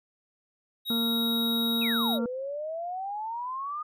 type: tone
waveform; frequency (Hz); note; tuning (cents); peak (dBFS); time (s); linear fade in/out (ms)
square; 3800; A#7; +33; -28; 0.85-2.19; 50
type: harmonic tone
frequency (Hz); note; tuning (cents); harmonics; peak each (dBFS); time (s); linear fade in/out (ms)
230; A#3; -23; 1 / 2 / 3 / 4 / 5 / 6; -27 / -38 / -47 / -46 / -51 / -42; 0.9-2.26; 2
type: exponential two-way sweep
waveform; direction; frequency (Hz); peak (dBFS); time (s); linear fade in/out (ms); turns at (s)
sine; down then up; 2728 to 478.6 to 1239; -31; 1.81-3.83; 10; 2.22
effects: none